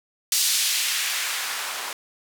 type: noise with band-pass filter sweep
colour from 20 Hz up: blue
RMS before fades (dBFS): -25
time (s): 0.32-1.93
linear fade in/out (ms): 2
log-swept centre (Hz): 4700 to 820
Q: 0.94
effects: none